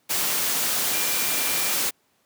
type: tone in noise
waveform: sine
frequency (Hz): 2378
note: D7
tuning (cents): +21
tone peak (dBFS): -34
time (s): 0.92-1.75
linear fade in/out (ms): 20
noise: white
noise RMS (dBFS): -24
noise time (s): 0.09-1.91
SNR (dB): -13
effects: pink hiss -66 dBFS RMS until 2.25 s + high-pass 150 Hz 12 dB/octave